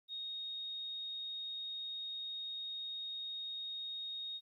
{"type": "tone", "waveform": "sine", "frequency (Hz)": 3729, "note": "A#7", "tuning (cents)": 0, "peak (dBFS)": -40, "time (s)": [0.08, 4.41], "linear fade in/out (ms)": 50, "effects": ["13-bit"]}